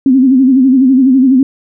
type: tone with vibrato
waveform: sine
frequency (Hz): 261.6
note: C4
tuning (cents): 0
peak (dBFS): -4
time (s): 0.06-1.43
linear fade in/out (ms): 2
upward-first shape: sine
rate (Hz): 12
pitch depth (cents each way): 88
effects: none